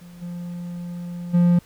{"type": "tone with level steps", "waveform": "triangle", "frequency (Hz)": 174.61, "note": "F3", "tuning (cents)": 0, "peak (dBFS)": [-38, -27, -11], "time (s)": [0.01, 1.59], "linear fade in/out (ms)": 5, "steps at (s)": [0.21, 1.33], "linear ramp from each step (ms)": 20, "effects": ["pink hiss -53 dBFS RMS until 1.65 s"]}